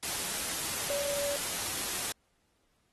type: tone in noise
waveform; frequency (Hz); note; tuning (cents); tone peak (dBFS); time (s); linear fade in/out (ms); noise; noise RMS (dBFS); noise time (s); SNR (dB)
sine; 570; C#5; +48; -32; 0.9-1.36; 0; white; -34; 0.03-2.12; -1
effects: pink hiss -74 dBFS RMS until 2.92 s + AAC 32 kbps